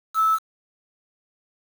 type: tone with quantisation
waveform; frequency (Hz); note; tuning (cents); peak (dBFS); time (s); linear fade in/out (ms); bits
sine; 1307; E6; -15; -16; 0.14-0.39; 50; 6
effects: none